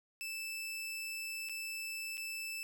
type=tone with dropouts; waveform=sawtooth; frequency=2637 Hz; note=E7; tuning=in tune; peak=-36 dBFS; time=0.21-2.63 s; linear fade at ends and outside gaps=0 ms; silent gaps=1.488-1.495 / 2.171-2.178 s; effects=none